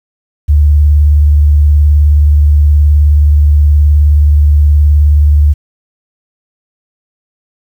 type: tone with vibrato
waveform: sine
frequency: 73.8 Hz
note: D2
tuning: 9 cents sharp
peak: -3 dBFS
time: 0.48-5.54 s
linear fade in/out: 20 ms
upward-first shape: sine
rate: 19 Hz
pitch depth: 49 cents each way
effects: 7-bit